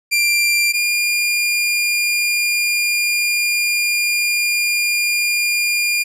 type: tone pair in turn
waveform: sawtooth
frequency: 2376 / 2411 Hz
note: D7 / D7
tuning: +20 / +45 cents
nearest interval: unison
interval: 25 cents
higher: second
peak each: -10 / -12 dBFS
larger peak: first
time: 0.11-0.73 / 0.73-6.04 s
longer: second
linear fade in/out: 20 ms
effects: resampled to 32000 Hz